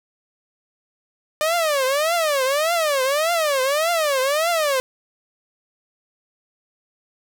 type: tone with vibrato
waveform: sawtooth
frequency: 598 Hz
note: D5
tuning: 31 cents sharp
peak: -14 dBFS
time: 1.41-4.8 s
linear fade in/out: 0 ms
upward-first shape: triangle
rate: 1.7 Hz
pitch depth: 280 cents each way
effects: none